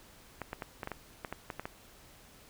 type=clicks; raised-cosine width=0.5 ms; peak=-22 dBFS; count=11; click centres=0.417 / 0.531 / 0.622 / 0.832 / 0.874 / 0.917 / 1.248 / 1.326 / 1.502 / 1.596 / 1.655 s; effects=pink hiss -57 dBFS RMS until 2.49 s